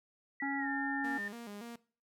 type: tone with pitch glide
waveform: sine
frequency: 1952 to 1800.4 Hz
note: B6 to A6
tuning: -21 to +39 cents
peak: -37 dBFS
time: 0.4-1.28 s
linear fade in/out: 2 ms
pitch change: -140 cents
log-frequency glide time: 0.58-0.68 s
type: harmonic tone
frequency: 277.2 Hz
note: C#4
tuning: in tune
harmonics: 1 / 3 / 5 / 6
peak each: -36 / -39 / -47 / -51 dBFS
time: 0.42-1.18 s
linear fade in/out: 5 ms
type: tone with vibrato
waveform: sawtooth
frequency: 219.3 Hz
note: A3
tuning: 6 cents flat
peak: -40 dBFS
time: 1.04-1.76 s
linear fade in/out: 5 ms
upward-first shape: square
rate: 3.5 Hz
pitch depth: 120 cents each way
effects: noise-tail reverb RT60 0.4 s tail -20 dB re dry